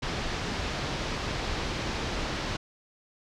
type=low-pass noise; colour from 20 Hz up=pink; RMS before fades=-32 dBFS; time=0.02-2.57 s; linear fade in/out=10 ms; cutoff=5500 Hz; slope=24 dB/octave; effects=none